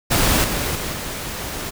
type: noise with level steps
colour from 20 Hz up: pink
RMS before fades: -17 / -23 / -26 / -28 dBFS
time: 0.1-1.71 s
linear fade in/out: 20 ms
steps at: 0.44 / 0.75 / 0.93 s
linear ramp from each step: 2 ms
effects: none